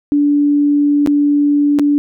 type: tone with dropouts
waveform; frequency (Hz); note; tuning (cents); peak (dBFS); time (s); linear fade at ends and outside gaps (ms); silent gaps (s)
sine; 290; D4; -22; -9; 0.12-1.98; 0; 1.062-1.073 / 1.788-1.795
effects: none